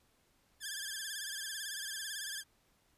10% pulse tone with vibrato, 1661.2 Hz, G#6, in tune, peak -30 dBFS, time 0.6-2.44 s, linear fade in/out 50 ms, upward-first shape sine, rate 18 Hz, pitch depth 98 cents each way, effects pink hiss -72 dBFS RMS until 2.97 s + resampled to 32000 Hz

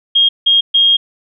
sine tone bursts at uneven times, 3245 Hz, G#7, 41 cents flat, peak -7 dBFS, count 3, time 0.15-0.29 / 0.46-0.61 / 0.74-0.97 s, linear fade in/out 10 ms, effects none

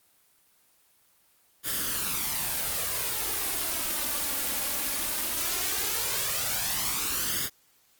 white noise with flanger, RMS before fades -29 dBFS, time 1.63-7.5 s, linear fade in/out 50 ms, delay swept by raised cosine 0.59 to 3.59 ms, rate 0.17 Hz, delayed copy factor +0.6, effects white hiss -64 dBFS RMS until 7.99 s + Opus 24 kbps

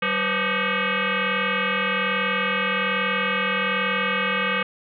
sine tone with frequency modulation, 493.9 Hz, B4, in tune, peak -20 dBFS, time 0.02-4.63 s, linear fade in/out 5 ms, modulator 343 Hz, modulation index 7.1, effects none

